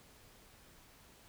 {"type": "silence", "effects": ["pink hiss -61 dBFS RMS until 1.28 s"]}